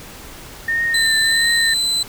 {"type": "tone with vibrato", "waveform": "sine", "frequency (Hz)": 1820, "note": "A#6", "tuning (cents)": -42, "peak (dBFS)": -16, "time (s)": [0.68, 1.74], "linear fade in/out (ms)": 5, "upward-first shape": "triangle", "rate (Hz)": 1.5, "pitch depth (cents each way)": 40}
{"type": "tone", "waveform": "35% pulse", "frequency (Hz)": 4031, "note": "B7", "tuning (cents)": 35, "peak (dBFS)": -15, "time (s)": [0.94, 2.03], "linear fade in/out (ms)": 5}
{"effects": ["pink hiss -37 dBFS RMS until 2.08 s"]}